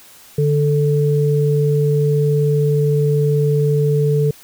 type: tone pair together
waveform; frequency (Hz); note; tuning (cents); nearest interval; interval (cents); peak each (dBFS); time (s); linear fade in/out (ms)
sine; 146.83 / 440; D3 / A4; 0 / 0; octave + perfect fifth; 1900; -14 / -17; 0.38-4.31; 5
effects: white hiss -44 dBFS RMS until 4.43 s